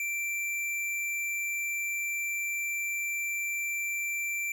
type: tone with hard clipping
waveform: sine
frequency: 2349 Hz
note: D7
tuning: in tune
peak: -31 dBFS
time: 0-4.52 s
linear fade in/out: 2 ms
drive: 16 dB
effects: none